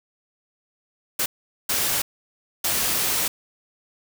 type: noise bursts at uneven times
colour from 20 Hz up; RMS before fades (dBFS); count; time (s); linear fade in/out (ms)
white; -23; 3; 1.19-1.26 / 1.69-2.02 / 2.64-3.28; 5
effects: none